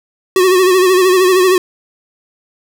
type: tone with vibrato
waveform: square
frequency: 370 Hz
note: F#4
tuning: in tune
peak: -8 dBFS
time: 0.36-1.58 s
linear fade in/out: 2 ms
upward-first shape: sine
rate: 13 Hz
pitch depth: 57 cents each way
effects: none